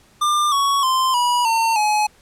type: tone with pitch steps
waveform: square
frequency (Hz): 1196 / 1115.9 / 1041.2 / 971.5 / 906.4 / 845.7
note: D6 / C#6 / C6 / B5 / A#5 / G#5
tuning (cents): +31 / +11 / -9 / -29 / -49 / +31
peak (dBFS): -16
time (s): 0.21-2.07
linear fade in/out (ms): 10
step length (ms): 310
effects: pink hiss -53 dBFS RMS until 2.21 s + low-pass 11000 Hz 12 dB/octave